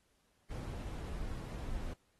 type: noise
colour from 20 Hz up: brown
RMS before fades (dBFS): -41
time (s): 0.5-1.94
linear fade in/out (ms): 10
effects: pink hiss -75 dBFS RMS until 2.19 s + AAC 32 kbps